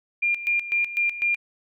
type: tone with tremolo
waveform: sine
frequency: 2399 Hz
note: D7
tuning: 36 cents sharp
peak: -19 dBFS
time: 0.22-1.36 s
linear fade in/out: 10 ms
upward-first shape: square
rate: 4 Hz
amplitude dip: 75%
effects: none